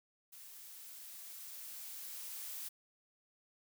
blue noise with level ramp, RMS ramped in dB -54 to -44 dBFS, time 0.32-2.69 s, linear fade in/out 10 ms, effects none

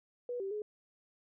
sine tone with pitch steps, 488.1 / 389.2 / 421.2 Hz, B4 / G4 / G#4, -20 / -12 / +24 cents, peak -35 dBFS, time 0.29-0.62 s, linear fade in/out 2 ms, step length 110 ms, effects none

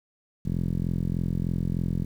5% pulse tone with low-pass filter, 43.29 Hz, F1, 14 cents flat, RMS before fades -27 dBFS, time 0.45-2.05 s, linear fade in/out 10 ms, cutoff 170 Hz, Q 1.8, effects 9-bit

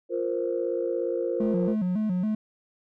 sine chord, F suspended fourth, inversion none, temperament equal, 349.2 / 466.2 / 523.3 Hz, F4 / Bb4 / C5, 0 / 0 / 0 cents, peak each -29 dBFS, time 0.09-1.76 s, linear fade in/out 50 ms
triangle tone with vibrato, 197.5 Hz, G3, 13 cents sharp, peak -21 dBFS, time 1.4-2.35 s, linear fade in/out 5 ms, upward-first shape square, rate 3.6 Hz, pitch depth 150 cents each way
effects tanh soft clip ceiling -15 dBFS

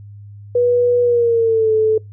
sine tone with pitch glide, 486.8 to 436.2 Hz, B4 to A4, -25 to -15 cents, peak -11 dBFS, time 0.55-1.98 s, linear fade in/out 5 ms, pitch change -190 cents, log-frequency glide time 1.02-1.72 s, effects noise-tail reverb RT60 0.2 s tail -26 dB re dry + added 102 Hz sine -34 dBFS peak until 2.12 s

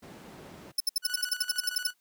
brown noise, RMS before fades -38 dBFS, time 0.02-0.72 s, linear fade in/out 10 ms
sawtooth tone bursts, 5280 Hz, E8, 2 cents sharp, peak -21 dBFS, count 13, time 0.78-1.871 s, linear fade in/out 5 ms, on 23 ms, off 66 ms
sawtooth tone with tremolo, 1477 Hz, F#6, 3 cents flat, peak -30 dBFS, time 1.02-1.94 s, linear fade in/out 50 ms, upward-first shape square, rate 13 Hz, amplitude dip 60%
effects white hiss -72 dBFS RMS until 2 s + high-pass 200 Hz 12 dB/octave

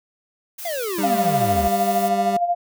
blue noise, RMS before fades -33 dBFS, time 0.58-2.09 s, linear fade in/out 10 ms
square exponential sweep, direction down, 714 to 66.3 Hz, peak -25 dBFS, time 0.65-1.68 s, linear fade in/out 5 ms
25% pulse tone, 198 Hz, G3, 18 cents sharp, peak -20 dBFS, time 0.98-2.37 s, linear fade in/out 5 ms
sine tone with tremolo, 698.5 Hz, F5, in tune, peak -15 dBFS, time 1.03-2.55 s, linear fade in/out 10 ms, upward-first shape sine, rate 13 Hz, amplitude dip 65%
effects none

